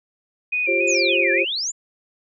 sine tone with vibrato, 2427 Hz, D#7, 44 cents flat, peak -19 dBFS, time 0.52-1.43 s, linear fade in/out 10 ms, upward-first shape square, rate 3.5 Hz, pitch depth 39 cents each way
sine chord, F suspended second, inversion none, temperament equal with one note detuned, 349.2 / 392 / 535.5 Hz, F4 / G4 / C5, 0 / 0 / +40 cents, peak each -24 / -25 / -23 dBFS, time 0.67-1.45 s, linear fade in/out 20 ms
sine exponential two-way sweep, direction down then up, 7459 to 1660 to 7459 Hz, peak -22 dBFS, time 0.87-1.72 s, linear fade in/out 20 ms, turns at 1.32 s
effects none

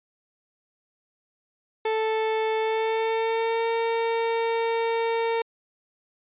30% pulse tone with pitch glide, 440 to 457.9 Hz, A4 to A#4, 0 to -31 cents, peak -20 dBFS, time 1.85-5.42 s, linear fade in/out 5 ms, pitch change +69 cents, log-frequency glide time 2.59-3.67 s, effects resampled to 8000 Hz

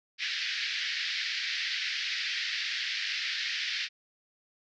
pink band-pass noise, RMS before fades -33 dBFS, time 0.18-3.89 s, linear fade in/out 50 ms, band 1700 to 5200 Hz, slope 48 dB/octave, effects none

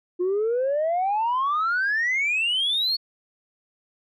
sine exponential sweep, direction up, 349.2 to 4430 Hz, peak -19 dBFS, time 0.19-2.97 s, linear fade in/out 20 ms, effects tanh soft clip ceiling -18 dBFS

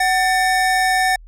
square tone pair together, 749.1 / 1783 Hz, F#5 / A6, +21 / +22 cents, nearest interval octave + minor third, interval 1501 cents, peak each -17 / -19 dBFS, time 0-1.16 s, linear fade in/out 5 ms, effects added 40 Hz sine -38 dBFS peak until 1.27 s + low-pass 11000 Hz 12 dB/octave

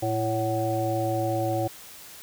harmonic tone with a mistuned harmonic, 111.7 Hz, A2, 27 cents sharp, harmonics 1 / 3 / 5 / 7, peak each -29 / -29 / -29 / -29 dBFS, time 0.02-1.68 s, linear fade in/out 10 ms, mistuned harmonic 7, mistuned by -71 cents, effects white hiss -45 dBFS RMS until 2.22 s

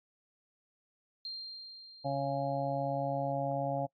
sine tone with exponential decay, 4186 Hz, C8, in tune, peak -37 dBFS, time 1.25-3.32 s, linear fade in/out 1 ms, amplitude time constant 450 ms
harmonic tone, 138.59 Hz, C#3, in tune, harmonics 1 / 2 / 4 / 5 / 6, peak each -37 / -40 / -35 / -36 / -39 dBFS, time 2.04-3.87 s, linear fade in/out 20 ms
effects noise-tail reverb RT60 0.1 s tail -23 dB re dry + AAC 48 kbps

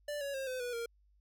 square tone with pitch steps, 587.3 / 560.8 / 535.5 / 511.3 / 488.2 / 466.1 Hz, D5 / C#5 / C5 / C5 / B4 / A#4, 0 / +20 / +40 / -40 / -20 / 0 cents, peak -37 dBFS, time 0.08-0.86 s, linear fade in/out 5 ms, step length 130 ms, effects added 50 Hz sine -65 dBFS peak until 1.2 s

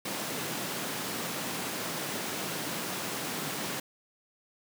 pink high-pass noise, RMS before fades -35 dBFS, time 0.05-3.8 s, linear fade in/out 5 ms, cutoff 150 Hz, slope 24 dB/octave, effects none

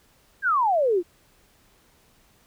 sine exponential sweep, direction down, 1661.2 to 327.8 Hz, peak -18 dBFS, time 0.42-1.03 s, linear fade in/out 50 ms, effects pink hiss -60 dBFS RMS until 2.46 s

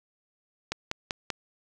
click train, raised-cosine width 0.2 ms, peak -12 dBFS, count 4, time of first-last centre 0.72-1.303 s, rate 5.15 Hz, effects none

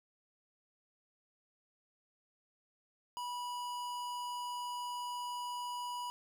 sine tone with hard clipping, 977 Hz, B5, 19 cents flat, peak -40 dBFS, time 3.17-6.1 s, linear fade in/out 0 ms, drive 18 dB, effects none

